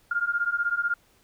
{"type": "beating tone pair", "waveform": "sine", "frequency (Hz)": [1400, 1416], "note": ["F6", "F6"], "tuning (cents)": [4, 23], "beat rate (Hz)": 16, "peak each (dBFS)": [-27, -26], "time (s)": [0.11, 0.94], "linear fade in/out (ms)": 5, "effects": ["pink hiss -62 dBFS RMS until 1.23 s"]}